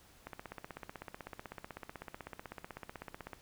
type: click train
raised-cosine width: 0.5 ms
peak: -28 dBFS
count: 50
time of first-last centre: 0.27-3.333 s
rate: 16 Hz
effects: pink hiss -62 dBFS RMS until 3.41 s